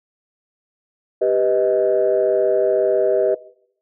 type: chord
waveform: sine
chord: G augmented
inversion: none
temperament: equal with one note detuned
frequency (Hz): 392 / 493.9 / 628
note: G4 / B4 / D#5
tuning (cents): 0 / 0 / +16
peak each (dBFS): -18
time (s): 1.21-3.35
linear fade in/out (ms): 10
effects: noise-tail reverb RT60 0.7 s tail -20 dB re dry + tanh soft clip ceiling -7 dBFS